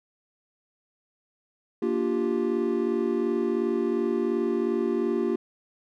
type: chord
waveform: triangle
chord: G minor seventh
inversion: first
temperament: equal with one note detuned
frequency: 233.1 / 292 / 349.2 / 392 Hz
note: Bb3 / D4 / F4 / G4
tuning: 0 / -10 / 0 / 0 cents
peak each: -27 / -31 / -25 / -26 dBFS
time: 1.82-5.36 s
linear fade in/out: 5 ms
effects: none